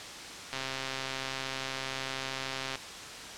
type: click train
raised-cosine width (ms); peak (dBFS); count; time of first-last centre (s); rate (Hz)
0.2; -17; 297; 0.53-2.756; 133
effects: white hiss -42 dBFS RMS until 3.37 s + low-pass 6000 Hz 12 dB/octave

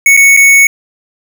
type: tone with dropouts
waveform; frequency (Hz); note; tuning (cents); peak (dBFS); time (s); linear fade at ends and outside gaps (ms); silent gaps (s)
square; 2217; C#7; 0; -3; 0.06-0.67; 2; 0.167-0.173 / 0.366-0.372
effects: none

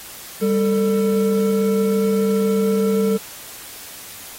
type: tone pair together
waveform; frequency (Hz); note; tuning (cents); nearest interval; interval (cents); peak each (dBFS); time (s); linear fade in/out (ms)
triangle; 197.92 / 445.5; G3 / A4; +17 / +22; octave + major second; 1405; -16; 0.41-3.18; 20
effects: white hiss -37 dBFS RMS until 4.38 s + AAC 48 kbps

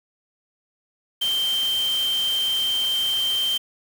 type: tone in noise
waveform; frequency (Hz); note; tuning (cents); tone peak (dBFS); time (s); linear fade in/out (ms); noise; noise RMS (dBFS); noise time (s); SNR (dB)
sine; 3136; G7; 0; -20; 1.21-3.58; 10; white; -34; 1.21-3.58; +11
effects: none

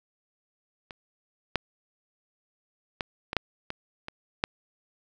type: clicks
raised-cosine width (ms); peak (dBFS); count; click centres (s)
0.3; -24 / -8 / -13 / -15 / -7 / -17 / -20 / -7; 8; 0.908 / 1.557 / 3.008 / 3.331 / 3.367 / 3.704 / 4.084 / 4.439
effects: none

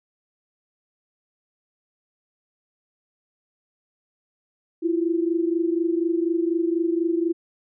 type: tone pair together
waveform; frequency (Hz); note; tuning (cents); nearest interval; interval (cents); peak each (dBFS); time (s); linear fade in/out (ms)
sine; 331.4 / 355.5; E4 / F4; +9 / +31; minor second; 122; -21 / -25; 4.82-7.33; 20
effects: none

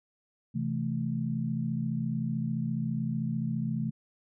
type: chord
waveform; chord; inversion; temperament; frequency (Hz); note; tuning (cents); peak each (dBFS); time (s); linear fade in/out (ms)
sine; A minor; first; equal; 130.81 / 164.81 / 220; C3 / E3 / A3; 0 / 0 / 0; -33 / -33 / -32; 0.54-3.91; 20
effects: none

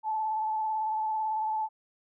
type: tone with vibrato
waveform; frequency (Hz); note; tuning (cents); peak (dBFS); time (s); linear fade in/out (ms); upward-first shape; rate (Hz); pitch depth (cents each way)
sine; 870; A5; -20; -27; 0.03-1.69; 50; square; 18; 19
effects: none

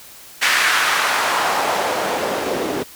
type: noise with band-pass filter sweep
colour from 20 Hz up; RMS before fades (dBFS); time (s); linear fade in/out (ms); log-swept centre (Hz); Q
white; -19; 0.41-2.84; 20; 1900 to 330; 1.5
effects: white hiss -41 dBFS RMS until 2.95 s

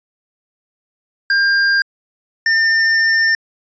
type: tone pair in turn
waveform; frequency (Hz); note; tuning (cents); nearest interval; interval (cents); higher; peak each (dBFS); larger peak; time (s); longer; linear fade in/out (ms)
square; 1600 / 1803.5; G6 / A6; +35 / +42; major second; 207; second; -12; neither; 1.3-1.82 / 2.46-3.35; second; 2
effects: resampled to 16000 Hz

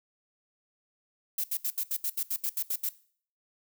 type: noise bursts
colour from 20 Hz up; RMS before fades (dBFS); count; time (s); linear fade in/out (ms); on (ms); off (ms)
violet; -30; 12; 1.38-2.891; 5; 59; 73
effects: noise-tail reverb RT60 0.5 s tail -19 dB re dry

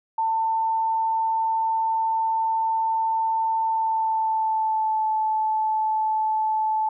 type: tone with pitch glide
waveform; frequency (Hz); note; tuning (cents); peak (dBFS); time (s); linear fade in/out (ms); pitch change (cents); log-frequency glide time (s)
sine; 894 to 870.6; A5 to A5; +27 to -19; -20; 0.18-6.89; 5; -46; 3.64-5.08
effects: none

